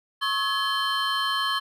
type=tone cluster; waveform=triangle; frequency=1095 / 1282 / 1695 / 3094 / 4210 Hz; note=C#6 / E6 / G#6 / G7 / C8; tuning=-22 / -49 / +35 / -23 / +10 cents; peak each=-25 / -33 / -28 / -27 / -32 dBFS; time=0.21-1.6 s; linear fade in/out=20 ms; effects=none